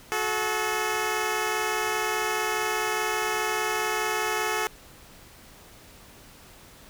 10% pulse tone pair together, 366.6 / 431.5 Hz, F#4 / A4, -16 / -34 cents, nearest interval minor third, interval 282 cents, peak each -22 / -18 dBFS, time 0.12-4.67 s, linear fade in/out 0 ms, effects pink hiss -50 dBFS RMS until 6.89 s

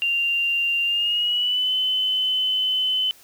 sine tone with pitch glide, 2782 to 3034 Hz, F7 to F#7, -7 to +43 cents, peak -19 dBFS, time 0.02-3.11 s, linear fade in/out 0 ms, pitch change +150 cents, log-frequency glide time 0.84-1.72 s, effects white hiss -51 dBFS RMS until 3.23 s

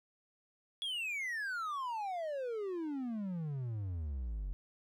triangle exponential sweep, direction down, 3400 to 43.82 Hz, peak -34 dBFS, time 0.82-4.53 s, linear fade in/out 0 ms, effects none

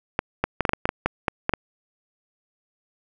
clicks, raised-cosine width 0.5 ms, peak -5 dBFS, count 12, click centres 0.191 / 0.44 / 0.607 / 0.652 / 0.693 / 0.734 / 0.855 / 0.891 / 1.06 / 1.282 / 1.494 / 1.537 s, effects none

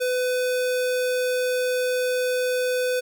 square tone, 502 Hz, B4, 28 cents sharp, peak -22 dBFS, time 0-3.01 s, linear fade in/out 20 ms, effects none

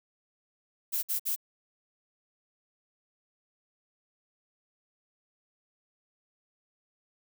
violet noise bursts, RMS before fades -30 dBFS, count 3, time 0.92-1.362 s, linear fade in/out 20 ms, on 110 ms, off 56 ms, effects none

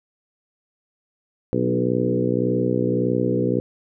harmonic tone with a mistuned harmonic, 61.74 Hz, B1, in tune, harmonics 2 / 3 / 4 / 5 / 6 / 7 / 8, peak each -26 / -26 / -26 / -26 / -26 / -26 / -26 dBFS, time 1.53-3.6 s, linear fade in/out 0 ms, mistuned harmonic 4, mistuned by +17 cents, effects none

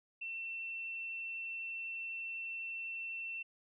sine tone, 2694 Hz, E7, 37 cents sharp, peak -39 dBFS, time 0.21-3.43 s, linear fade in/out 10 ms, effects none

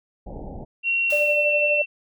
pink low-pass noise, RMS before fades -35 dBFS, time 0.26-0.65 s, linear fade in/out 10 ms, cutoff 860 Hz, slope 96 dB/octave
sine tone with pitch glide, 2736 to 2697 Hz, F7 to E7, -36 to +39 cents, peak -19 dBFS, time 0.83-1.86 s, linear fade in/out 50 ms, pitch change -25 cents, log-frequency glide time 1.04-1.42 s
white noise with exponential decay, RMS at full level -36 dBFS, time 1.1-1.75 s, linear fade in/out 2 ms, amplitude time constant 140 ms
sine tone with tremolo, 590 Hz, D5, 8 cents sharp, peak -19 dBFS, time 1.12-1.82 s, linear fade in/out 5 ms, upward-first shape sine, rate 12 Hz, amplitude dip 50%
effects none

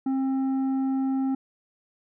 triangle tone with tanh clipping, 266.5 Hz, C4, 32 cents sharp, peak -24 dBFS, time 0.06-1.35 s, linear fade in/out 5 ms, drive 11 dB, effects none

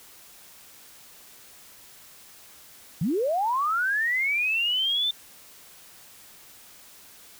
sine linear sweep, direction up, 137.2 to 3585 Hz, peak -22 dBFS, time 3.01-5.11 s, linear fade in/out 5 ms, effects white hiss -50 dBFS RMS until 7.39 s

